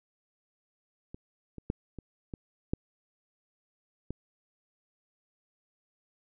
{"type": "clicks", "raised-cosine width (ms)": 3, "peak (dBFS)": [-29, -29, -16, -28, -25, -15, -22], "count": 7, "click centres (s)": [1.145, 1.583, 1.701, 1.987, 2.338, 2.735, 4.106], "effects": []}